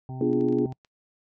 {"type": "harmonic tone", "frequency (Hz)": 129.6, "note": "C3", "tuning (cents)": -16, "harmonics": [1, 2, 3, 5, 6, 7], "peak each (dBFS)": [-33, -42, -47, -53, -44, -54], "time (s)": [0.09, 0.73], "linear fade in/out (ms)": 2}
{"type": "chord", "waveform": "sine", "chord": "B diminished seventh", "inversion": "none", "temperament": "equal", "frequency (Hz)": [246.9, 293.7, 349.2, 415.3], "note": ["B3", "D4", "F4", "Ab4"], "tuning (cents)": [0, 0, 0, 0], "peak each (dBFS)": -26, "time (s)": [0.21, 0.66], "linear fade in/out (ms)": 2}
{"type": "clicks", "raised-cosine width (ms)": 0.2, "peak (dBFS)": -35, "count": 7, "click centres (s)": [0.331, 0.41, 0.486, 0.526, 0.586, 0.723, 0.848]}
{"effects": ["noise-tail reverb RT60 0.1 s tail -25 dB re dry"]}